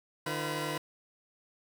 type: tone cluster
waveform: 15% pulse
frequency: 152 / 343.4 / 507 / 967 Hz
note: D#3 / F4 / B4 / B5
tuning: -40 / -29 / +45 / -37 cents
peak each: -30 / -33 / -31 / -34 dBFS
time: 0.26-0.78 s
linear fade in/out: 5 ms
effects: none